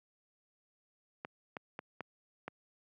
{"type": "clicks", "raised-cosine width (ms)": 0.5, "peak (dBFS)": -25, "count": 5, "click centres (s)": [1.249, 1.568, 1.791, 2.007, 2.48], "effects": ["high-pass 150 Hz 12 dB/octave"]}